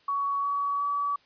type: tone with pitch steps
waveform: sine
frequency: 1123 / 1133.4 / 1144 Hz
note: C#6 / C#6 / D6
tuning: +22 / +38 / -46 cents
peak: -25 dBFS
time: 0.08-1.16 s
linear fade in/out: 5 ms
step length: 360 ms
effects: white hiss -62 dBFS RMS until 1.25 s + resampled to 11025 Hz

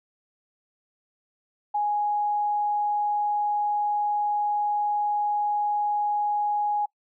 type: tone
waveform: sine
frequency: 830.6 Hz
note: G#5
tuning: in tune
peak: -22 dBFS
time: 1.74-6.86 s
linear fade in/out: 10 ms
effects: noise-tail reverb RT60 0.1 s tail -24 dB re dry

